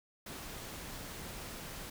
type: noise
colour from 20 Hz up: pink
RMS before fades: -45 dBFS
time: 0.26-1.9 s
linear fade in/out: 5 ms
effects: none